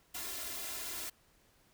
white noise with comb filter, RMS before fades -41 dBFS, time 0.14-1.1 s, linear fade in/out 10 ms, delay 2.9 ms, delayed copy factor +0.9, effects pink hiss -68 dBFS RMS until 1.73 s

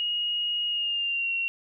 sine tone with pitch glide, 2877 to 2739 Hz, F#7 to F7, -49 to -34 cents, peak -25 dBFS, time 0-1.48 s, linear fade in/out 0 ms, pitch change -85 cents, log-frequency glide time 0.68-1.32 s, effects none

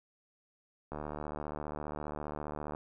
click train, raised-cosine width 1 ms, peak -25 dBFS, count 138, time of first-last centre 0.92-2.749 s, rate 74.9 Hz, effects none

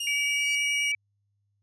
sawtooth tone with pitch glide, 2836 to 2869 Hz, F7 to F7, +26 to +46 cents, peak -26 dBFS, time 0-0.92 s, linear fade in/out 5 ms, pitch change +20 cents, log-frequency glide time 0.12-0.66 s
sine tone with vibrato, 2293 Hz, D7, 42 cents flat, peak -25 dBFS, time 0.07-0.95 s, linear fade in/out 2 ms, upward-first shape sine, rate 9.6 Hz, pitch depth 12 cents each way
20% pulse tone with exponential growth, 2300 Hz, D7, 37 cents flat, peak -31 dBFS, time 0.21-0.55 s, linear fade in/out 0 ms, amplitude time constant 72 ms
effects added 101 Hz sine -70 dBFS peak until 1.62 s + resampled to 24000 Hz

